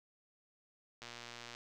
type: click train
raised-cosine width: 0.2 ms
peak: -30 dBFS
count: 64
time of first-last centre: 1.02-1.549 s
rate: 119 Hz
effects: none